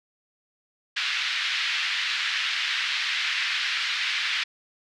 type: band-pass noise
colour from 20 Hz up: pink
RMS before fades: -27 dBFS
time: 0.96-4.44 s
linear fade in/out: 10 ms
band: 1700 to 4200 Hz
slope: 24 dB/octave
effects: none